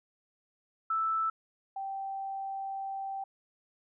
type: tone pair in turn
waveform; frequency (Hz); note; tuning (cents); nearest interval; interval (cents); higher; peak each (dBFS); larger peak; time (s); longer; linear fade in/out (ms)
sine; 1318.5 / 779.7; E6 / G5; 0 / -10; major sixth; 910; first; -27 / -34; first; 0.9-1.3 / 1.76-3.24; second; 5
effects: none